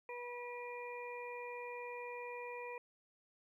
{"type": "harmonic tone with a mistuned harmonic", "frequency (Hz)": 486.1, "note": "B4", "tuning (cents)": -28, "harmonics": [1, 2, 4, 5], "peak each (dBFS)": [-46, -48, -55, -50], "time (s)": [0.09, 2.78], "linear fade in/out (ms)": 2, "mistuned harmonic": 5, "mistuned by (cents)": -16, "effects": ["13-bit"]}